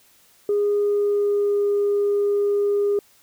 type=tone with pitch glide; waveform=sine; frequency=410.6 to 407.1 Hz; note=G#4 to G#4; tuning=-20 to -35 cents; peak=-16 dBFS; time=0.49-2.99 s; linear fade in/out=2 ms; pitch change=-15 cents; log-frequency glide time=0.75-1.67 s; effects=tanh soft clip ceiling -14 dBFS + white hiss -56 dBFS RMS until 3.22 s